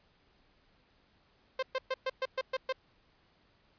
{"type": "tone bursts", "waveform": "sawtooth", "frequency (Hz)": 523.3, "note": "C5", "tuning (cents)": 0, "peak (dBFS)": -26, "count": 8, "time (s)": [1.59, 2.726], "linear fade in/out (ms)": 5, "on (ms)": 37, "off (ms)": 120, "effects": ["pink hiss -68 dBFS RMS until 3.78 s", "resampled to 11025 Hz"]}